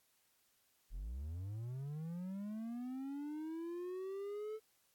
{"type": "linear sweep", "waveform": "triangle", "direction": "up", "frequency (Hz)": [36.92, 440], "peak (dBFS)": -39, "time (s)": [0.9, 4.6], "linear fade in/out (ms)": 50, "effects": ["white hiss -75 dBFS RMS until 4.94 s", "AAC 64 kbps"]}